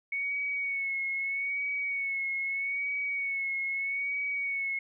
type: tone with vibrato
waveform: sine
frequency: 2217 Hz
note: C#7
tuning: in tune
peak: -29 dBFS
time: 0.12-4.79 s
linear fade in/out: 5 ms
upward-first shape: sine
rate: 0.79 Hz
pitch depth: 38 cents each way
effects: none